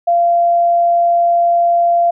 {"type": "tone", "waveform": "sine", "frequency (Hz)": 689, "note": "F5", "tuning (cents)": -24, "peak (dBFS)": -9, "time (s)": [0.07, 2.11], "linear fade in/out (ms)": 10, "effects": []}